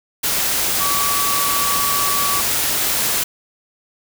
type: tone in noise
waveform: sine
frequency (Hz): 1142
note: D6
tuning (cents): -49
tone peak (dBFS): -21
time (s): 0.8-2.41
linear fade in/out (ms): 10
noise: white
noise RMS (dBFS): -19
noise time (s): 0.23-3.24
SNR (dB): -5
effects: none